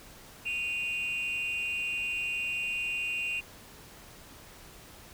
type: tone pair together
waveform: sine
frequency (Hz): 2485 / 2772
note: D#7 / F7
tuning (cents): -3 / -14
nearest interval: major second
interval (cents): 189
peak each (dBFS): -31 / -31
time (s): 0.45-3.41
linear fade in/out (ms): 20
effects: tanh soft clip ceiling -26 dBFS + pink hiss -51 dBFS RMS until 5.13 s